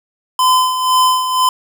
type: tone with tremolo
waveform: square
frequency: 1021 Hz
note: C6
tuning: 43 cents flat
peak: -9 dBFS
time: 0.39-1.49 s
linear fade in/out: 2 ms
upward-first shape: sine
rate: 2 Hz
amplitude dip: 60%
effects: none